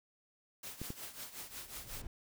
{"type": "noise with tremolo", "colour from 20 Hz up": "white", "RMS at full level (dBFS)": -44, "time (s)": [0.63, 2.02], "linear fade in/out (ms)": 5, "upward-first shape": "triangle", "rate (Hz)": 5.5, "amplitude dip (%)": 80}
{"type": "clicks", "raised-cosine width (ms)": 3, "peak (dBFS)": -28, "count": 2, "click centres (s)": [0.816, 0.904]}
{"type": "noise with exponential growth", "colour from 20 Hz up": "brown", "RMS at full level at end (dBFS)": -44, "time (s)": [1.19, 2.07], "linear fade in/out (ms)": 2, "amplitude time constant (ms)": 190}
{"effects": []}